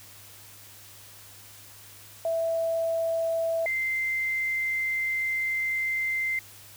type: tone pair in turn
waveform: sine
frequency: 659.3 / 2082 Hz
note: E5 / C7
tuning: 0 / -9 cents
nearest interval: octave + minor sixth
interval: 1991 cents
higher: second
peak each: -24 / -25 dBFS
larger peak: first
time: 2.25-3.66 / 3.66-6.39 s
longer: second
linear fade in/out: 2 ms
effects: added 101 Hz sine -56 dBFS peak until 6.76 s + white hiss -49 dBFS RMS until 6.76 s